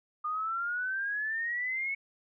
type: exponential sweep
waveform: sine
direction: up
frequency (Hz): 1213 to 2217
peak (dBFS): -30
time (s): 0.24-1.95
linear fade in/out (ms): 10
effects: none